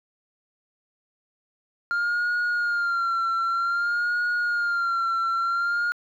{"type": "tone with vibrato", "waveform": "sine", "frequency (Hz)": 1396.9, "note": "F6", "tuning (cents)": 0, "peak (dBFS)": -19, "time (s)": [1.91, 5.92], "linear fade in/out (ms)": 0, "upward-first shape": "sine", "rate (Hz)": 0.53, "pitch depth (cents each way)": 55, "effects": ["tanh soft clip ceiling -21 dBFS", "10-bit"]}